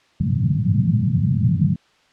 pink band-pass noise, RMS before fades -18 dBFS, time 0.2-1.76 s, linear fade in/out 10 ms, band 100 to 200 Hz, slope 48 dB/octave, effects white hiss -57 dBFS RMS until 2.12 s + low-pass 4000 Hz 12 dB/octave

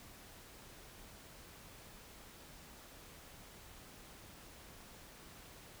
silence, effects pink hiss -56 dBFS RMS until 5.8 s

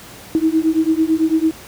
sine beating tone pair, 315.6 / 324.6 Hz, D#4 / E4, +25 / -27 cents, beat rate 9 Hz, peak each -16 dBFS, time 0.35-1.51 s, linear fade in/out 0 ms, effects pink hiss -38 dBFS RMS until 1.67 s + high-pass 60 Hz 12 dB/octave

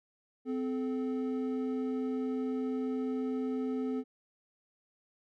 triangle tone pair together, 257.5 / 433 Hz, C4 / A4, -28 / -28 cents, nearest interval major sixth, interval 900 cents, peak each -30 / -35 dBFS, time 0.45-4.04 s, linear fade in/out 50 ms, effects none

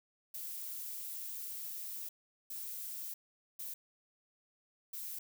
violet noise bursts at uneven times, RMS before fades -43 dBFS, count 4, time 0.34-2.09 / 2.5-3.14 / 3.59-3.74 / 4.93-5.19 s, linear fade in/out 5 ms, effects none

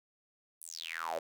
sawtooth tone with high-pass filter sweep, 82.41 Hz, E2, in tune, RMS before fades -40 dBFS, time 0.61-1.19 s, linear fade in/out 5 ms, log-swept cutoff 11000 to 510 Hz, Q 8.8, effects none

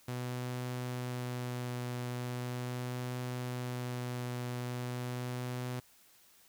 sawtooth tone with vibrato, 124 Hz, B2, 7 cents sharp, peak -32 dBFS, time 0.08-5.8 s, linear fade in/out 5 ms, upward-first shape triangle, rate 0.4 Hz, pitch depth 14 cents each way, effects white hiss -63 dBFS RMS until 6.48 s

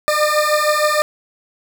20% pulse beating tone pair, 600 / 606.5 Hz, D5 / D#5, +37 / -44 cents, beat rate 6.5 Hz, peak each -12 dBFS, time 0.08-1.02 s, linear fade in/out 0 ms, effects none

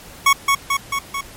25% pulse tone with echo, 1108.7 Hz, C#6, in tune, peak -6 dBFS, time 0.26-0.33 s, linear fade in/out 5 ms, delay 220 ms, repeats 4, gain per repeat -3 dB, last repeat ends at 1.21 s, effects pink hiss -40 dBFS RMS until 1.36 s + MP3 64 kbps

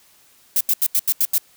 violet noise bursts, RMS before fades -17 dBFS, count 7, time 0.56-1.381 s, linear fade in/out 2 ms, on 47 ms, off 82 ms, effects white hiss -54 dBFS RMS until 1.56 s

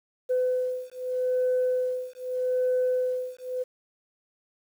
sine beating tone pair, 505 / 505.81 Hz, B4 / B4, +39 / +41 cents, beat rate 0.81 Hz, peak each -26 dBFS, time 0.29-3.64 s, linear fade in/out 20 ms, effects tanh soft clip ceiling -18 dBFS + 9-bit

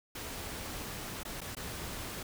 pink noise with dropouts, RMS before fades -41 dBFS, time 0.15-2.23 s, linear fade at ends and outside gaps 5 ms, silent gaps 1.233-1.25 / 1.407-1.414 / 1.551-1.567 s, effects none

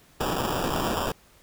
blue noise with sample-and-hold, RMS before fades -27 dBFS, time 0.2-1.12 s, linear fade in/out 5 ms, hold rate 2100 Hz, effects pink hiss -57 dBFS RMS until 1.42 s

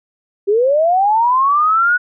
sine linear sweep, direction up, 385.6 to 1480 Hz, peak -10 dBFS, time 0.47-1.98 s, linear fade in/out 20 ms, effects none

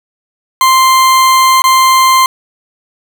40% pulse tone with dropouts, 1046.5 Hz, C6, in tune, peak -4 dBFS, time 0.61-2.26 s, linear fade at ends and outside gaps 1 ms, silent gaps 1.62-1.64 s, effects none

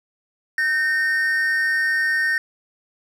triangle tone pair together, 1543 / 1834.9 Hz, G6 / A#6, -28 / -28 cents, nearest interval minor third, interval 300 cents, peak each -22 / -17 dBFS, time 0.58-2.38 s, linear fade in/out 2 ms, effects none

